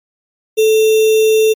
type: tone with sample-and-hold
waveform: sine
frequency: 437.5 Hz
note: A4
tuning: 10 cents flat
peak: -7 dBFS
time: 0.57-1.54 s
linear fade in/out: 20 ms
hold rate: 3150 Hz
effects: MP3 96 kbps